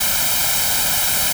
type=noise with comb filter; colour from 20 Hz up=white; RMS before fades=-18 dBFS; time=0-1.33 s; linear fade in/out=10 ms; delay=1.3 ms; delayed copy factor=+0.85; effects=none